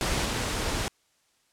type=noise with level steps; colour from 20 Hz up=pink; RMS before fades=-27 / -29 dBFS; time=0.01-0.88 s; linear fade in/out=0 ms; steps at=0.25 s; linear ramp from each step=5 ms; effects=white hiss -68 dBFS RMS until 1.52 s + low-pass 9000 Hz 12 dB/octave